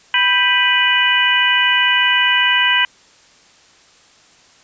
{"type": "harmonic tone with a mistuned harmonic", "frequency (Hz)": 493.9, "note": "B4", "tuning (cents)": 0, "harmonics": [2, 3, 4, 5, 6], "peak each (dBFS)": [-20, -18, -18, -19, -16], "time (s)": [0.14, 2.85], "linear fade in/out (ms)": 2, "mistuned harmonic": 3, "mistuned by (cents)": 100, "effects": ["white hiss -49 dBFS RMS until 4.63 s", "resampled to 16000 Hz"]}